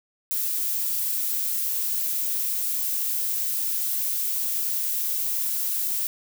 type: noise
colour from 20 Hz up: violet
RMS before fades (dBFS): -26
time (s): 0.31-6.07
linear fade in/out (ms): 0
effects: none